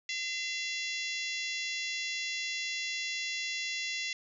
harmonic tone, 682 Hz, F5, 41 cents flat, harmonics 3 / 4 / 5 / 6 / 7 / 8 / 9 / 10, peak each -37 / -39 / -41 / -43 / -44 / -45 / -46 / -47 dBFS, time 0.09-4.13 s, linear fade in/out 2 ms, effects none

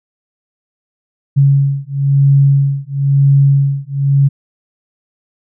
sine beating tone pair, 138.59 / 139.59 Hz, C#3 / C#3, 0 / +12 cents, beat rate 1 Hz, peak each -11 dBFS, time 1.36-4.29 s, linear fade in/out 20 ms, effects none

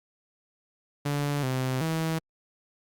sawtooth tone with pitch steps, 144.3 / 129.6 / 161.4 Hz, D3 / C3 / E3, -30 / -16 / -36 cents, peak -22 dBFS, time 1.05-2.19 s, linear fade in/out 10 ms, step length 380 ms, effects Opus 48 kbps

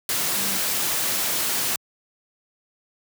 sine tone in noise, 194.1 Hz, G3, 17 cents flat, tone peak -35 dBFS, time 0.36-0.58 s, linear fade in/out 2 ms, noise white, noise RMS -24 dBFS, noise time 0.09-1.76 s, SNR -14 dB, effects high-pass 100 Hz 12 dB/octave

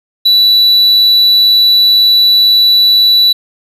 triangle tone, 3951 Hz, B7, in tune, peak -3 dBFS, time 0.25-3.33 s, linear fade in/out 10 ms, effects resampled to 32000 Hz + 7-bit

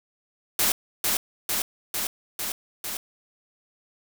white noise with echo, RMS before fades -22 dBFS, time 0.59-0.72 s, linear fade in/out 2 ms, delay 450 ms, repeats 5, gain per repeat -2 dB, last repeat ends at 2.97 s, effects none

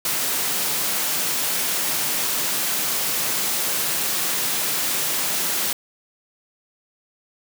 white high-pass noise, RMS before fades -23 dBFS, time 0.05-5.73 s, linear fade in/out 2 ms, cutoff 120 Hz, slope 96 dB/octave, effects none

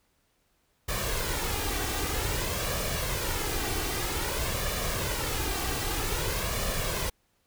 pink noise with flanger, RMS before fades -30 dBFS, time 0.88-7.1 s, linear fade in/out 10 ms, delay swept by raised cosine 1.7 to 2.6 ms, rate 0.52 Hz, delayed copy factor +0.55, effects pink hiss -71 dBFS RMS until 7.46 s

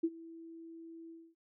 sine tone with ADSR envelope, 329.6 Hz, E4, in tune, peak -26 dBFS, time 0.03-1.35 s, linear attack 12 ms, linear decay 49 ms, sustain -21 dB, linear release 250 ms, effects none

